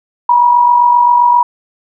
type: tone with amplitude modulation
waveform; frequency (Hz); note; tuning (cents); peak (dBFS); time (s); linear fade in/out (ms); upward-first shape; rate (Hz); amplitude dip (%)
sine; 966; B5; -39; -3; 0.29-1.43; 5; sine; 47.6; 50
effects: none